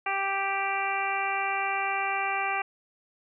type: harmonic tone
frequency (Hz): 392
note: G4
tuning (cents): 0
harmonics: 1 / 2 / 3 / 4 / 5 / 6 / 7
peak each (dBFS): -40 / -30 / -33 / -36 / -36 / -32 / -37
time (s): 0.06-2.62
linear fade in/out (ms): 5
effects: none